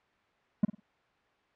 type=tone with echo; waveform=triangle; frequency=207.7 Hz; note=G#3; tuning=in tune; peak=-17 dBFS; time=0.63-0.65 s; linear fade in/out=5 ms; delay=50 ms; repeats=3; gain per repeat=-12 dB; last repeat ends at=0.8 s; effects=white hiss -68 dBFS RMS until 1.55 s + low-pass 2000 Hz 12 dB/octave